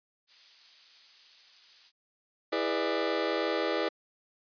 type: noise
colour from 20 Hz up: violet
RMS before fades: -42 dBFS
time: 0.27-1.92 s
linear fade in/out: 50 ms
type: chord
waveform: sawtooth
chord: E dominant seventh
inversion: none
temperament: just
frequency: 329.6 / 412 / 494.4 / 593.3 Hz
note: E4 / G#4 / B4 / D5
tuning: 0 / -14 / +2 / +18 cents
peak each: -29 dBFS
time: 2.52-3.89 s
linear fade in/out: 10 ms
effects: resampled to 11025 Hz